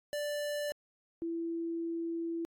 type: tone pair in turn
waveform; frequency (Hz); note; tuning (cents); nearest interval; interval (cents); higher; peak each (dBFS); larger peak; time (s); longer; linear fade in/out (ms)
square / sine; 587.3 / 333.6; D5 / E4; 0 / +21; minor seventh; 979; first; -34 / -33; second; 0.13-0.72 / 1.22-2.45; second; 0
effects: AAC 64 kbps